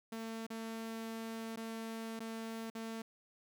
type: tone with dropouts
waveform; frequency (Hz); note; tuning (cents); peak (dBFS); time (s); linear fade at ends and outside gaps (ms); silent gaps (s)
sawtooth; 225.1; A3; +40; -37; 0.12-3.02; 5; 0.467-0.502 / 1.561-1.571 / 2.194-2.202 / 2.701-2.75
effects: none